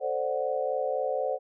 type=chord; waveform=sine; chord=D dominant seventh; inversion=second; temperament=equal; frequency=440 / 523.3 / 587.3 / 740 Hz; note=A4 / C5 / D5 / F#5; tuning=0 / 0 / 0 / 0 cents; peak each=-35 / -29 / -32 / -33 dBFS; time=0-1.39 s; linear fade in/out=50 ms; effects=none